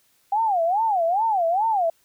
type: tone with vibrato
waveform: sine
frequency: 774 Hz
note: G5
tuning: 22 cents flat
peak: -18 dBFS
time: 0.32-1.9 s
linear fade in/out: 5 ms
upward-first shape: sine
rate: 2.4 Hz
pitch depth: 280 cents each way
effects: white hiss -63 dBFS RMS until 2.04 s